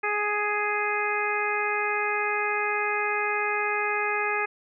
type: harmonic tone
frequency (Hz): 416.5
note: G#4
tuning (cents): +5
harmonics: 1 / 2 / 3 / 4 / 5 / 6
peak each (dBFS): -31 / -31 / -31 / -31 / -31 / -31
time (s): 0.03-4.46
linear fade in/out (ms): 10
effects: none